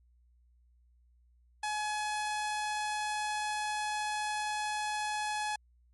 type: tone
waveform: sawtooth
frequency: 846 Hz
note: G#5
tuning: 32 cents sharp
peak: -28 dBFS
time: 1.63-5.56 s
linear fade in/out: 5 ms
effects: added 60 Hz sine -62 dBFS peak until 5.93 s + MP3 48 kbps